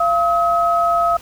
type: tone pair together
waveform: sine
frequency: 686.1 / 1278 Hz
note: F5 / D#6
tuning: -31 / +46 cents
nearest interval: major seventh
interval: 1077 cents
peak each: -16 dBFS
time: 0-1.17 s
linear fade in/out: 5 ms
effects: added 60 Hz sine -42 dBFS peak until 1.21 s + pink hiss -41 dBFS RMS until 1.21 s